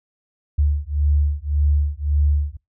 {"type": "beating tone pair", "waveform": "sine", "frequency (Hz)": [72.3, 74.1], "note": ["D2", "D2"], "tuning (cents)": [-27, 16], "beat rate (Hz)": 1.8, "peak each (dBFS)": -19, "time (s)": [0.58, 2.57], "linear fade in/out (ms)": 10, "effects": ["noise-tail reverb RT60 0.2 s tail -26 dB re dry"]}